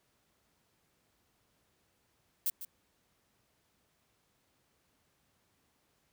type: noise with echo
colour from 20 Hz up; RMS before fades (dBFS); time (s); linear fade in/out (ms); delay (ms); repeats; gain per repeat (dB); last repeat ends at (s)
violet; -31; 2.46-2.5; 2; 150; 1; -12; 2.65
effects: pink hiss -74 dBFS RMS until 6.12 s + high-pass 60 Hz 12 dB/octave